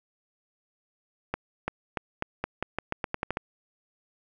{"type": "accelerating click train", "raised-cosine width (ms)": 0.5, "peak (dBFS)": -13, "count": 13, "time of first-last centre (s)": [1.34, 3.371], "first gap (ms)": 340, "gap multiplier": 0.86, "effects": []}